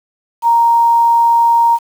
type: tone with quantisation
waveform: sine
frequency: 932.3 Hz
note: A#5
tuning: in tune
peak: -7 dBFS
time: 0.42-1.79 s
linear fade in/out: 50 ms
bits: 6
effects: none